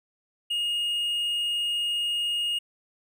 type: tone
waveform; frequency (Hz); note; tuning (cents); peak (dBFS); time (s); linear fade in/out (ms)
triangle; 2857; F7; +39; -23; 0.5-2.59; 10
effects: none